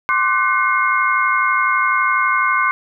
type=tone cluster; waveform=sine; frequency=1054 / 1166 / 1504 / 2145 Hz; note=C6 / D6 / F#6 / C7; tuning=+12 / -13 / +28 / +42 cents; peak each=-19 dBFS; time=0.09-2.71 s; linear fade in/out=0 ms; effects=none